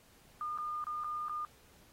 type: tone with dropouts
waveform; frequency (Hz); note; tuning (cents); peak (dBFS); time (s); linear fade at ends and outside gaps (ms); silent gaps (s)
sine; 1214; D#6; -43; -35; 0.41-1.45; 1; 0.576-0.585 / 0.841-0.868 / 1.037-1.044 / 1.284-1.295
effects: pink hiss -63 dBFS RMS until 1.92 s + AAC 48 kbps